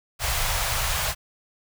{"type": "band-stop noise", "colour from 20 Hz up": "pink", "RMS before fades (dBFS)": -25, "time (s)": [0.19, 1.15], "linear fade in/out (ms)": 50, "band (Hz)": [120, 630], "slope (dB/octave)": 24, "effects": []}